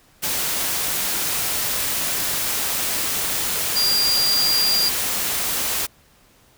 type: tone in noise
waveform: sine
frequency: 4776 Hz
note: D8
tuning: 28 cents sharp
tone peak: -17 dBFS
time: 3.75-4.9 s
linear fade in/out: 20 ms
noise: white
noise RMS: -23 dBFS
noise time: 0.22-5.87 s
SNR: +3 dB
effects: pink hiss -55 dBFS RMS until 6.57 s